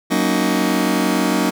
sawtooth chord, D# minor seventh, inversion first, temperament just, 186.68 / 233.3 / 280 / 311.1 Hz, F#3 / A#3 / C#4 / D#4, +16 / +2 / +18 / 0 cents, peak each -17 dBFS, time 0.1-1.51 s, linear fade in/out 20 ms, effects none

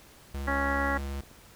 square tone, 69.3 Hz, C#2, in tune, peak -33 dBFS, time 0.34-1.21 s, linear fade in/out 5 ms
harmonic tone, 277.4 Hz, C#4, 1 cent sharp, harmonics 1 / 2 / 3 / 4 / 5 / 6 / 7, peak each -34 / -34 / -34 / -34 / -34 / -34 / -34 dBFS, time 0.47-0.98 s, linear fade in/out 10 ms
clicks, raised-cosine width 2 ms, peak -39 dBFS, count 4, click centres 0.948 / 1.001 / 1.236 / 1.314 s
effects pink hiss -54 dBFS RMS until 1.55 s

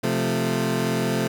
20% pulse chord, F major, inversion second, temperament equal, 130.81 / 174.61 / 220 Hz, C3 / F3 / A3, 0 / 0 / 0 cents, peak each -21 / -22 / -20 dBFS, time 0.03-1.28 s, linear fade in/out 10 ms, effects none

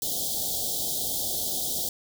white band-stop noise, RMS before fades -29 dBFS, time 0.02-1.89 s, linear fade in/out 2 ms, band 810 to 3200 Hz, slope 96 dB/octave, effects none

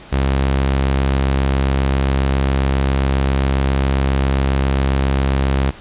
sawtooth tone, 67.4 Hz, C#2, 48 cents flat, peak -10 dBFS, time 0.12-5.71 s, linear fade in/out 10 ms, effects pink hiss -39 dBFS RMS until 5.8 s + resampled to 8000 Hz

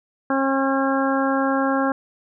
harmonic tone with a mistuned harmonic, 270 Hz, C#4, 45 cents flat, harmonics 1 / 2 / 3 / 4 / 5 / 6, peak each -21 / -24 / -26 / -27 / -28 / -29 dBFS, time 0.3-1.92 s, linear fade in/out 2 ms, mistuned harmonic 5, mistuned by +18 cents, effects none

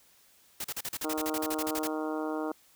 white noise bursts, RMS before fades -35 dBFS, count 16, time 0.6-1.874 s, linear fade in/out 5 ms, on 44 ms, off 38 ms
harmonic tone, 155.3 Hz, D#3, 3 cents flat, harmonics 2 / 3 / 4 / 5 / 6 / 7 / 8 / 9, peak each -33 / -37 / -39 / -41 / -43 / -44 / -45 / -46 dBFS, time 1.04-2.52 s, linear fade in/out 5 ms
effects white hiss -62 dBFS RMS until 2.75 s

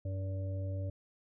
harmonic tone with a mistuned harmonic, 96 Hz, G2, 36 cents flat, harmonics 1 / 3 / 5 / 6, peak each -34 / -48 / -54 / -46 dBFS, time 0.05-0.9 s, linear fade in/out 5 ms, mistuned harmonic 5, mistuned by -24 cents, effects none

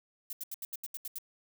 violet noise bursts, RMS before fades -39 dBFS, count 9, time 0.3-1.185 s, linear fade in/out 2 ms, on 29 ms, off 78 ms, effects none

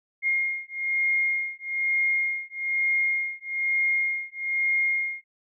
sine beating tone pair, 2134 / 2135.1 Hz, C7 / C7, +34 / +34 cents, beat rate 1.1 Hz, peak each -26 dBFS, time 0.22-5.24 s, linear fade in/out 50 ms, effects none

